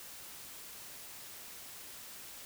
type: silence
effects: white hiss -49 dBFS RMS until 2.45 s